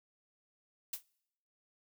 blue noise with exponential decay, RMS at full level -33 dBFS, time 0.93-1.03 s, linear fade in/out 5 ms, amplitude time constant 21 ms, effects noise-tail reverb RT60 0.8 s tail -26 dB re dry

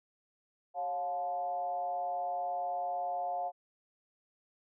sine tone with frequency modulation, 711 Hz, F5, 31 cents sharp, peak -32 dBFS, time 0.74-3.52 s, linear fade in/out 50 ms, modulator 160 Hz, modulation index 0.67, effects none

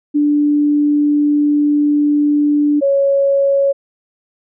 sine tone pair in turn, 293.7 / 554.4 Hz, D4 / C#5, 0 / 0 cents, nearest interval major seventh, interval 1100 cents, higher second, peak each -10 dBFS, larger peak neither, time 0.14-2.81 / 2.81-3.73 s, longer first, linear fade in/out 20 ms, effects none

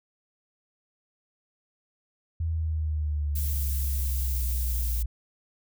sine exponential sweep, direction down, 82.41 to 57.8 Hz, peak -25 dBFS, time 2.4-5.06 s, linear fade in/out 5 ms
violet noise, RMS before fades -35 dBFS, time 3.35-5.03 s, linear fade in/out 10 ms
effects none

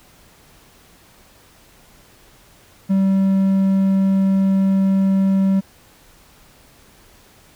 triangle tone, 193.1 Hz, G3, 26 cents flat, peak -11 dBFS, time 2.89-5.61 s, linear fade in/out 20 ms, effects pink hiss -50 dBFS RMS until 7.55 s

